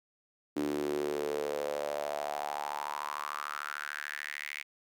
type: tone with high-pass filter sweep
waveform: sawtooth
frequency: 73.42 Hz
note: D2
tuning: in tune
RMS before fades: -36 dBFS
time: 0.56-4.63 s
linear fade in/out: 10 ms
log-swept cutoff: 300 to 2200 Hz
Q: 5.7
effects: none